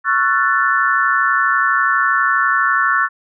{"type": "chord", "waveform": "sine", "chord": "F# minor seventh", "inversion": "second", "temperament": "equal with one note detuned", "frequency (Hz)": [1108.7, 1347.8, 1480, 1760], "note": ["C#6", "E6", "F#6", "A6"], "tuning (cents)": [0, 38, 0, 0], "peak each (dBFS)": -18, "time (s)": [0.04, 3.09], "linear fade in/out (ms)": 50, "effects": []}